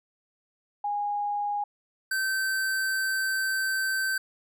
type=tone pair in turn; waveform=sine / square; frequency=822 / 1546.8 Hz; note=G#5 / G6; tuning=-18 / -24 cents; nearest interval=major seventh; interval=1094 cents; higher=second; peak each=-26 dBFS; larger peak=neither; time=0.84-1.64 / 2.11-4.18 s; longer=second; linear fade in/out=5 ms; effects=none